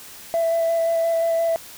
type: tone with vibrato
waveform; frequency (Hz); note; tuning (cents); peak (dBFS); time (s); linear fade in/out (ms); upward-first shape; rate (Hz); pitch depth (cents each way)
sine; 664; E5; +12; -16; 0.34-1.56; 0; square; 5.7; 10
effects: tanh soft clip ceiling -15 dBFS + white hiss -41 dBFS RMS until 1.77 s